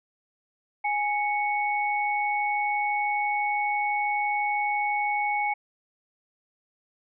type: tone pair together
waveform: sine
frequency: 829.7 / 2217 Hz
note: G#5 / C#7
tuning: -2 / 0 cents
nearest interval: octave + perfect fourth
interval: 1702 cents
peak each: -25 / -28 dBFS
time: 0.84-5.54 s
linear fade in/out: 10 ms
effects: none